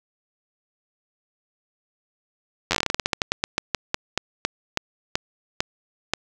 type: slowing click train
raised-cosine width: 0.2 ms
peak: -3 dBFS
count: 26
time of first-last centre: 2.71-6.136 s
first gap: 10 ms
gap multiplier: 1.18
effects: none